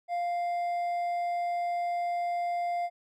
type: tone with hard clipping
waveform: triangle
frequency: 698.5 Hz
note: F5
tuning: in tune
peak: -29 dBFS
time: 0.08-2.9 s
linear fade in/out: 50 ms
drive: 7 dB
effects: none